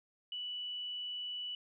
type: tone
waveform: sine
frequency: 2960 Hz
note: F#7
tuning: in tune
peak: -38 dBFS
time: 0.32-1.55 s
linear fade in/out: 2 ms
effects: none